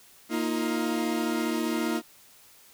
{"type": "chord", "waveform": "40% pulse", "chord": "Bb suspended fourth", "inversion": "none", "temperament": "equal with one note detuned", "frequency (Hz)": [233.1, 314.4, 349.2], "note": ["Bb3", "Eb4", "F4"], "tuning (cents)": [0, 18, 0], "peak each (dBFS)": [-29, -29, -31], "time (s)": [0.29, 2.02], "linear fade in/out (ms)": 50, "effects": ["white hiss -55 dBFS RMS until 2.73 s"]}